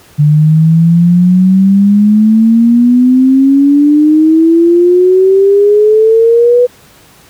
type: exponential sweep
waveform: sine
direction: up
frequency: 146.83 to 495.2 Hz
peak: -3 dBFS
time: 0.18-6.67 s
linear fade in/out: 20 ms
effects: pink hiss -41 dBFS RMS until 7.29 s + high-pass 60 Hz 12 dB/octave